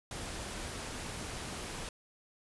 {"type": "noise", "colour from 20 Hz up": "pink", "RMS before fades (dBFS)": -41, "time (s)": [0.11, 1.89], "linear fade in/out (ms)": 2, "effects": ["resampled to 24000 Hz"]}